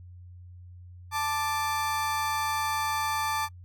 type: tone pair together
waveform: 35% pulse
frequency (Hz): 880 / 1177.6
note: A5 / D6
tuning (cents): 0 / +4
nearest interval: perfect fourth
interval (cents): 504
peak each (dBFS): -27 / -29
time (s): 1.11-3.49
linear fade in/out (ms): 50
effects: noise-tail reverb RT60 0.1 s tail -26 dB re dry + added 89 Hz sine -44 dBFS peak until 3.64 s